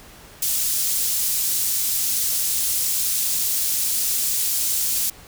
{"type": "high-pass noise", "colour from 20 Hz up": "pink", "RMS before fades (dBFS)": -22, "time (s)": [0.42, 5.1], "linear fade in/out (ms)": 5, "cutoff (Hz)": 7100, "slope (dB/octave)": 12, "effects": ["pink hiss -45 dBFS RMS until 5.27 s"]}